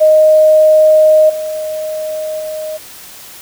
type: tone with level steps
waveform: sine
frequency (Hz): 621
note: D#5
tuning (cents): -3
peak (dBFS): -4 / -17 / -19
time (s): 0-2.78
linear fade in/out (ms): 20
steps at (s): 1.29 / 2.39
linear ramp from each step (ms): 10
effects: white hiss -34 dBFS RMS until 3.41 s